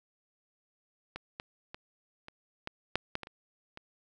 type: clicks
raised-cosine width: 0.3 ms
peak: -23 / -22 / -26 / -29 / -20 / -11 / -16 / -24 / -30 / -28 dBFS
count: 10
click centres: 1.16 / 1.399 / 1.745 / 2.284 / 2.674 / 2.956 / 3.154 / 3.233 / 3.271 / 3.774 s
effects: none